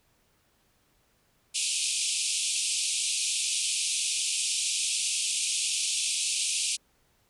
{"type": "band-pass noise", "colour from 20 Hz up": "white", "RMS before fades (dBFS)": -29, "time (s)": [1.54, 6.77], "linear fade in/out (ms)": 20, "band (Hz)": [2400, 10000], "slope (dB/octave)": 96, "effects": ["pink hiss -68 dBFS RMS until 7.29 s"]}